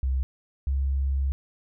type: tone pair in turn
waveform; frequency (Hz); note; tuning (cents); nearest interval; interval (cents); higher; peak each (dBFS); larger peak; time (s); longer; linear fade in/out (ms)
sine; 65.5 / 67.96; C2 / C#2; +2 / -34; minor second; 64; second; -22; neither; 0.03-0.23 / 0.67-1.32; second; 0
effects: none